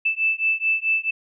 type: beating tone pair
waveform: sine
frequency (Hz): 2636 / 2640.6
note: E7 / E7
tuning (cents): -1 / +2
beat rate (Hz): 4.6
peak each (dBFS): -22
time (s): 0.05-1.11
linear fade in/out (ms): 10
effects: none